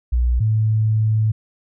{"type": "tone pair in turn", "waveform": "sine", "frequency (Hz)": [60.4, 109.15], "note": ["B1", "A2"], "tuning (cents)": [-38, -13], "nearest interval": "minor seventh", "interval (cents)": 1025, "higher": "second", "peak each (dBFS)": -14, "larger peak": "neither", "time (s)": [[0.12, 0.4], [0.4, 1.32]], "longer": "second", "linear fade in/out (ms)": 10, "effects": []}